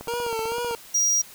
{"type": "click train", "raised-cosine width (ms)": 1, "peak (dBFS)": -22, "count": 12, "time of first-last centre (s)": [0.01, 0.711], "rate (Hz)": 15.7}
{"type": "tone with vibrato", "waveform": "25% pulse", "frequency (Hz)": 463.1, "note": "A#4", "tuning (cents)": -11, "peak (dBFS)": -22, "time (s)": [0.08, 0.75], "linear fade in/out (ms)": 0, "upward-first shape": "sine", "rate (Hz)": 2.3, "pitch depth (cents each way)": 68}
{"type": "tone", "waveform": "square", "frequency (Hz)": 5730, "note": "F8", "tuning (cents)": 44, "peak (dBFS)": -19, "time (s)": [0.94, 1.22], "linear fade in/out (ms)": 10}
{"effects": ["white hiss -46 dBFS RMS until 1.34 s"]}